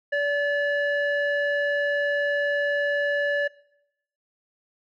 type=tone with low-pass filter; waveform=square; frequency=576 Hz; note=D5; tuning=34 cents flat; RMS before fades=-24 dBFS; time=0.12-3.48 s; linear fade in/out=10 ms; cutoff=2000 Hz; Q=5.3; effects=noise-tail reverb RT60 0.8 s tail -21 dB re dry